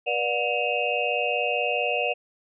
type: tone cluster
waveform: sine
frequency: 483.4 / 588 / 724 / 2552 / 2769 Hz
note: B4 / D5 / F#5 / D#7 / F7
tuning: -37 / +2 / -38 / +43 / -15 cents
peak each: -29 dBFS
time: 0.06-2.14 s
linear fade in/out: 20 ms
effects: none